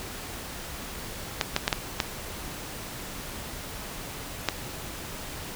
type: clicks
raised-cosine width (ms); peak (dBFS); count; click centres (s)
0.2; -5; 6; 1.412 / 1.564 / 1.679 / 1.728 / 2.002 / 4.487
effects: pink hiss -38 dBFS RMS until 5.55 s